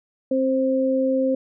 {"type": "tone pair together", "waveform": "sine", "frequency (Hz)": [264.8, 525.8], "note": ["C4", "C5"], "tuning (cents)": [21, 8], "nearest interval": "octave", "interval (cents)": 1187, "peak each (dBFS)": [-21, -20], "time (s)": [0.31, 1.35], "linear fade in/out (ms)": 5, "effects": []}